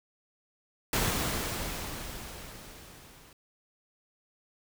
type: noise with level ramp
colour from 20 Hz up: pink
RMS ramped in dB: -27 to -55 dBFS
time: 0.93-3.33 s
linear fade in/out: 2 ms
effects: none